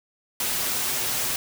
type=noise with comb filter; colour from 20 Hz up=white; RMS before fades=-26 dBFS; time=0.4-1.36 s; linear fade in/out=2 ms; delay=8 ms; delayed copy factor=+0.65; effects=none